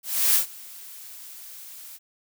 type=noise with ADSR envelope; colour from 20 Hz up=blue; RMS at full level=-18 dBFS; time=0.03-1.99 s; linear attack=310 ms; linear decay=120 ms; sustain=-24 dB; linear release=36 ms; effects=none